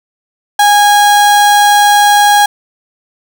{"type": "tone", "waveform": "35% pulse", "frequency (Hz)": 823, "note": "G#5", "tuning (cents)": -16, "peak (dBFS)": -3, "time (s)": [0.59, 2.46], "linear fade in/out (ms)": 5, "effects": []}